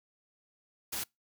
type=noise; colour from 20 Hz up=white; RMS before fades=-36 dBFS; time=0.92-1.04 s; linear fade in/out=10 ms; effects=noise-tail reverb RT60 0.2 s tail -26 dB re dry

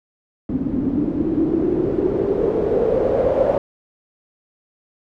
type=noise with low-pass filter sweep; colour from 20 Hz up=white; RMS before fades=-19 dBFS; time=0.49-3.58 s; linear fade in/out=2 ms; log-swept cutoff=250 to 570 Hz; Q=6.8; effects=none

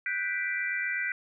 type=chord; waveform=sine; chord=G major seventh; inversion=third; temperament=equal; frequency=1480 / 1568 / 1975.5 / 2349 Hz; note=F#6 / G6 / B6 / D7; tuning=0 / 0 / 0 / 0 cents; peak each=-36 / -35 / -31 / -35 dBFS; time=0.06-1.12 s; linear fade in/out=2 ms; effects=none

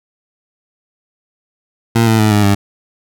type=tone with pitch steps; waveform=20% pulse; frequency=115.3 / 111.44 / 107.7 / 104.09 / 100.61 Hz; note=A#2 / A2 / A2 / G#2 / G2; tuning=-19 / +23 / -37 / +4 / +46 cents; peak=-4 dBFS; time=1.95-2.55 s; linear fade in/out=10 ms; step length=120 ms; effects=none

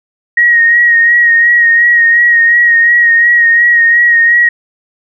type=tone with vibrato; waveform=sine; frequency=1882 Hz; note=A#6; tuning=16 cents sharp; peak=-4 dBFS; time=0.37-4.49 s; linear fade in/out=5 ms; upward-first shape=sine; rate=2.8 Hz; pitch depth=32 cents each way; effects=none

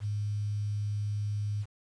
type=tone with quantisation; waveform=sine; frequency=103.83 Hz; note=G#2; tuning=in tune; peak=-29 dBFS; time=0-1.66 s; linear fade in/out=50 ms; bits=9; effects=resampled to 22050 Hz

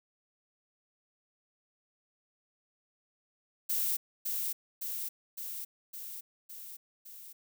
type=noise with echo; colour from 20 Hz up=violet; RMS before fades=-31 dBFS; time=3.69-3.97 s; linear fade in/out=10 ms; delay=560 ms; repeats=6; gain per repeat=-3 dB; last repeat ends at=7.33 s; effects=none

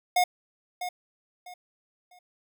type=tone with echo; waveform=square; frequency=720 Hz; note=F#5; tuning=47 cents flat; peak=-20 dBFS; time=0.16-0.24 s; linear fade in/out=5 ms; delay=650 ms; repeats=3; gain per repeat=-11 dB; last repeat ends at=2.19 s; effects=none

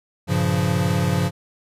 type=chord; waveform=square; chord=G half-diminished seventh; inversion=none; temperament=equal; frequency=98 / 116.54 / 138.59 / 174.61 Hz; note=G2 / Bb2 / Db3 / F3; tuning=0 / 0 / 0 / 0 cents; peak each=-24 / -29 / -24 / -23 dBFS; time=0.27-1.31 s; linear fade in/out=50 ms; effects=resampled to 32000 Hz

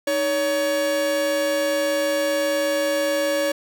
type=tone pair together; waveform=45% pulse; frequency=311.1 / 563.7 Hz; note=D#4 / C#5; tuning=0 / +29 cents; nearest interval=minor seventh; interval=1029 cents; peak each=-28 / -20 dBFS; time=0.07-3.52 s; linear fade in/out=5 ms; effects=none

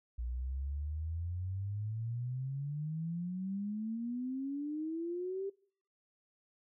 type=exponential sweep; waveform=sine; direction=up; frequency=58.27 to 397.8 Hz; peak=-35 dBFS; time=0.18-5.5 s; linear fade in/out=10 ms; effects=noise-tail reverb RT60 0.6 s tail -24 dB re dry

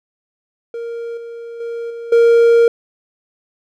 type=tone with level steps; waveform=triangle; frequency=466.2 Hz; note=A#4; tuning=in tune; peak=-21 / -26 / -20 / -24 / -5 dBFS; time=0.74-2.68 s; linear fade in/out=2 ms; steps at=1.17 / 1.6 / 1.9 / 2.12 s; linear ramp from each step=5 ms; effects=none

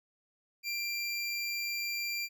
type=tone; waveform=25% pulse; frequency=2371 Hz; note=D7; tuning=16 cents sharp; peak=-29 dBFS; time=0.63-2.29 s; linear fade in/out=50 ms; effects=none

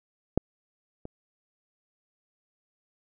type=clicks; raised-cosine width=2 ms; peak=-8 / -25 dBFS; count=2; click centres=0.376 / 1.054 s; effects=none

